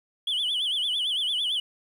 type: tone with vibrato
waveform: sine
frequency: 3200 Hz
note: G7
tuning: 35 cents sharp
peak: -22 dBFS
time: 0.27-1.6 s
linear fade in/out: 5 ms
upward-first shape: sine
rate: 8.9 Hz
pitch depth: 160 cents each way
effects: tanh soft clip ceiling -22 dBFS + 9-bit